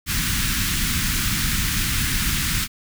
pink band-stop noise, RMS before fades -22 dBFS, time 0.06-2.68 s, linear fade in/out 50 ms, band 240 to 1400 Hz, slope 24 dB/octave, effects none

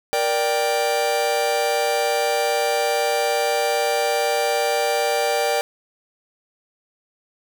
45% pulse chord, G minor, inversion first, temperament just, 470.4 / 588 / 784 Hz, Bb4 / D5 / G5, +16 / +2 / 0 cents, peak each -24 / -23 / -23 dBFS, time 0.13-5.61 s, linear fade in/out 0 ms, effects none

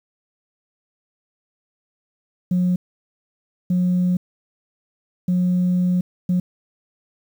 sine tone bursts at uneven times, 180 Hz, F#3, 47 cents flat, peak -14 dBFS, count 4, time 2.51-2.76 / 3.7-4.17 / 5.28-6.01 / 6.29-6.4 s, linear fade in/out 5 ms, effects tanh soft clip ceiling -13 dBFS + 8-bit

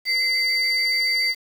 sine tone pair together, 2061 / 4627 Hz, C7 / D8, -27 / -27 cents, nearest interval octave + major second, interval 1400 cents, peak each -20 dBFS, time 0.05-1.35 s, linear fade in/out 50 ms, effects tanh soft clip ceiling -14 dBFS + 7-bit

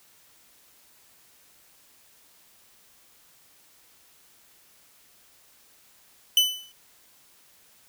40% pulse tone with exponential decay, 3003 Hz, F#7, 25 cents sharp, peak -13 dBFS, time 6.37-6.72 s, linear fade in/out 2 ms, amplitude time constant 75 ms, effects white hiss -58 dBFS RMS until 7.88 s

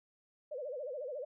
sine tone with vibrato, 546 Hz, C#5, 26 cents flat, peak -38 dBFS, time 0.51-1.25 s, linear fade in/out 10 ms, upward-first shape sine, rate 14 Hz, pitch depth 200 cents each way, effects none

